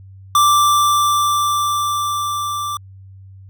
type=tone with level ramp; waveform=square; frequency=1174.7 Hz; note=D6; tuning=in tune; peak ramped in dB=-10 to -22 dBFS; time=0.35-2.77 s; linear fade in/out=2 ms; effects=added 96 Hz sine -37 dBFS peak until 3.49 s